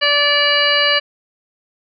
harmonic tone, 580 Hz, D5, 22 cents flat, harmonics 1 / 2 / 3 / 4 / 5 / 7 / 8, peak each -20 / -22 / -18 / -21 / -17 / -22 / -21 dBFS, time 0.01-1 s, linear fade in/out 20 ms, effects none

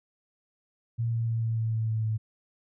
sine tone with pitch steps, 116 / 115.07 / 114.14 / 113.22 / 112.31 / 111.4 / 110.51 / 109.62 Hz, A#2 / A#2 / A#2 / A2 / A2 / A2 / A2 / A2, -8 / -22 / -36 / +50 / +36 / +22 / +8 / -6 cents, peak -25 dBFS, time 0.98-2.18 s, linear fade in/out 20 ms, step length 150 ms, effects none

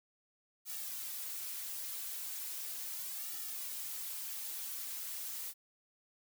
blue noise with flanger, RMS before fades -42 dBFS, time 0.65-5.54 s, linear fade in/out 50 ms, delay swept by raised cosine 1.9 to 5.6 ms, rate 0.37 Hz, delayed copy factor -0.85, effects none

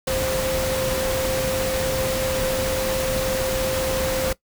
sine tone in noise, 523.3 Hz, C5, in tune, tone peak -23 dBFS, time 0.07-4.33 s, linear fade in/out 5 ms, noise pink, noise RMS -26 dBFS, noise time 0.07-4.33 s, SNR 0 dB, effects noise-tail reverb RT60 0.1 s tail -19 dB re dry

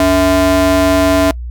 square ring-modulated tone, 185 Hz, F#3, in tune, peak -6 dBFS, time 0-1.31 s, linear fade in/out 2 ms, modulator 470 Hz, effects noise-tail reverb RT60 0.1 s tail -25 dB re dry + added 60 Hz sine -21 dBFS peak until 1.5 s

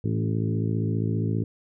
harmonic tone with a mistuned harmonic, 55 Hz, A1, in tune, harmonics 2 / 3 / 4 / 5 / 6 / 7 / 8, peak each -25 / -29 / -32 / -34 / -36 / -36 / -39 dBFS, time 0.04-1.44 s, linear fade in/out 5 ms, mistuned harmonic 5, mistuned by +19 cents, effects none

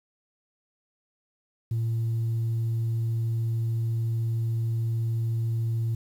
sine tone, 114.2 Hz, A#2, 35 cents flat, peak -22 dBFS, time 1.71-5.95 s, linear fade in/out 5 ms, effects tanh soft clip ceiling -22 dBFS + 9-bit

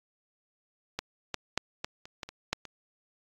clicks, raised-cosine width 0.2 ms, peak -14 / -14 / -9 / -15 / -28 / -19 / -25 / -10 / -25 dBFS, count 9, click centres 0.99 / 1.343 / 1.576 / 1.845 / 2.055 / 2.232 / 2.29 / 2.53 / 2.653 s, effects AAC 64 kbps

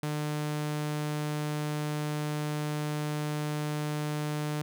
sawtooth tone, 150 Hz, D3, 37 cents sharp, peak -26 dBFS, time 0.03-4.62 s, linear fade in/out 2 ms, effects none

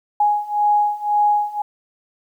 sine beating tone pair, 830.6 / 832.5 Hz, G#5 / G#5, 0 / +4 cents, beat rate 1.9 Hz, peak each -19 / -17 dBFS, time 0.2-1.62 s, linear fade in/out 5 ms, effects 9-bit

